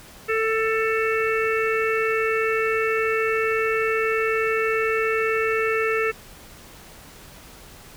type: harmonic tone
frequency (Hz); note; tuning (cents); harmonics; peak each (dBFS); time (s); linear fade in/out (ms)
443.5; A4; +14; 1 / 3 / 4 / 5 / 6; -22 / -27 / -28 / -29 / -30; 0.28-6.12; 20
effects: pink hiss -45 dBFS RMS until 7.96 s